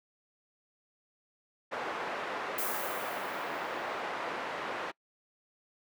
pink band-pass noise, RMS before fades -37 dBFS, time 1.71-4.92 s, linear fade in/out 20 ms, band 520 to 1800 Hz, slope 12 dB/octave
violet noise with exponential decay, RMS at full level -33 dBFS, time 2.58-4.01 s, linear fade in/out 5 ms, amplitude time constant 310 ms
effects noise-tail reverb RT60 0.1 s tail -25 dB re dry

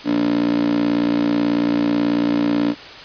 15% pulse tone with high-pass filter, 58.27 Hz, A#1, in tune, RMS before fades -18 dBFS, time 0.04-2.75 s, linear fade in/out 50 ms, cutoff 290 Hz, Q 6.5, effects white hiss -36 dBFS RMS until 3.04 s + resampled to 11025 Hz

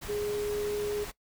sine tone in noise, 415.3 Hz, G#4, in tune, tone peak -29 dBFS, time 0.08-1.05 s, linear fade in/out 20 ms, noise pink, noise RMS -41 dBFS, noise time 0.01-1.12 s, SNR +9 dB, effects noise-tail reverb RT60 0.1 s tail -19 dB re dry

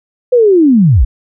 sine linear sweep, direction down, 511 to 41.2 Hz, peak -4 dBFS, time 0.32-1.05 s, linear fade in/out 10 ms, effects none

